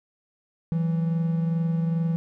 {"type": "tone pair together", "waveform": "triangle", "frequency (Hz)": [164.81, 187.2], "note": ["E3", "F#3"], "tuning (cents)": [0, 20], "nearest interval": "major second", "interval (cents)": 220, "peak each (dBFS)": [-20, -31], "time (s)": [0.72, 2.16], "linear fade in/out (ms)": 0, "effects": []}